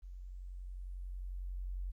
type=tone with level ramp; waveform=sine; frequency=45.54 Hz; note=F#1; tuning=27 cents flat; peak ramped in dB=-45 to -36 dBFS; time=0.02-1.92 s; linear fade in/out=20 ms; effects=13-bit